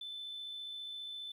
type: tone with amplitude modulation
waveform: sine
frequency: 3520 Hz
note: A7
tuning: in tune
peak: -39 dBFS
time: 0.01-1.32 s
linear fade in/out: 5 ms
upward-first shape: sine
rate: 54.8 Hz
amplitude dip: 30%
effects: tanh soft clip ceiling -37 dBFS + 12-bit